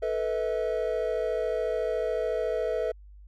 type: chord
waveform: triangle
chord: A suspended second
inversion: none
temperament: equal with one note detuned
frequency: 440 / 493.9 / 643.1 Hz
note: A4 / B4 / E5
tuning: 0 / 0 / -43 cents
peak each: -28 dBFS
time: 0.02-2.92 s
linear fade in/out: 10 ms
effects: tanh soft clip ceiling -15 dBFS + added 50 Hz sine -46 dBFS peak until 3.27 s